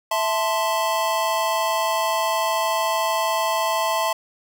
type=chord; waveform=square; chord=A minor; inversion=second; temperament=equal; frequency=659.3 / 880 / 1046.5 Hz; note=E5 / A5 / C6; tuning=0 / 0 / 0 cents; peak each=-25 dBFS; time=0.11-4.13 s; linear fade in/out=5 ms; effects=none